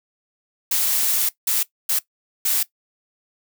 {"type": "noise bursts at uneven times", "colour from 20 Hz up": "blue", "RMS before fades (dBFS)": -20, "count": 4, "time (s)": [[0.71, 1.29], [1.47, 1.63], [1.89, 1.99], [2.45, 2.63]], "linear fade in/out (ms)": 5, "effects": ["noise-tail reverb RT60 0.1 s tail -18 dB re dry"]}